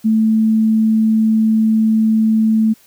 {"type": "tone", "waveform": "sine", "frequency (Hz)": 220, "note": "A3", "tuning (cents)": 0, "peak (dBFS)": -10, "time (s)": [0.04, 2.74], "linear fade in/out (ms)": 20, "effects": ["white hiss -50 dBFS RMS until 2.86 s"]}